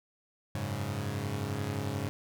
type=chord; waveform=sawtooth; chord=F# suspended second; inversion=none; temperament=equal; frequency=92.5 / 103.83 / 138.59 Hz; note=F#2 / G#2 / C#3; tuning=0 / 0 / 0 cents; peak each=-35 / -31 / -33 dBFS; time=0.55-2.09 s; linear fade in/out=0 ms; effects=none